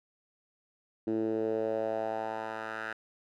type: tone with band-pass filter sweep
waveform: 10% pulse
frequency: 110.5 Hz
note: A2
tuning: 8 cents sharp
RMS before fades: -33 dBFS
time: 1.07-2.93 s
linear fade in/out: 5 ms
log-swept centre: 310 to 1500 Hz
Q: 3.1
effects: none